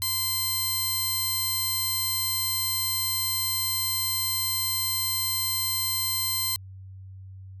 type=tone pair together; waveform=5% pulse; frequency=1035 / 4140 Hz; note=C6 / C8; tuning=-19 / -19 cents; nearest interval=2 octaves; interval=2400 cents; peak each=-20 dBFS; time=0.02-6.56 s; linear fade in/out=0 ms; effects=added 95 Hz sine -40 dBFS peak until 7.6 s